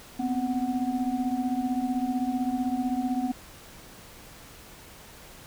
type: tone cluster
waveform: sine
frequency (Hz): 245.7 / 261.4 / 742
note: B3 / C4 / F#5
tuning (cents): -9 / -1 / +5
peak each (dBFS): -29 / -28 / -33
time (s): 0.19-3.32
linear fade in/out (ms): 10
effects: pink hiss -48 dBFS RMS until 5.46 s